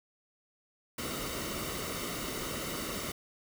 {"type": "noise with comb filter", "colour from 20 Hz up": "pink", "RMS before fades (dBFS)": -37, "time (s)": [0.98, 3.12], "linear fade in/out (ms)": 5, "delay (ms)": 1.2, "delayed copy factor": -0.6, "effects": []}